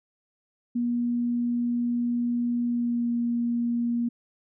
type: tone with pitch glide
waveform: sine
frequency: 239.8 to 237 Hz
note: A#3 to A#3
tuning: +49 to +29 cents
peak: -23 dBFS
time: 0.75-4.09 s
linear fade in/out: 10 ms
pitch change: -20 cents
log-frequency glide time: 2.66-3.1 s
effects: none